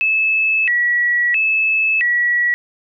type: tone with vibrato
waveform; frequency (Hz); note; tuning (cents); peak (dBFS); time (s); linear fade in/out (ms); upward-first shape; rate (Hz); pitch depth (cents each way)
sine; 2244; C#7; +21; -13; 0.01-2.54; 0; square; 0.75; 260
effects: none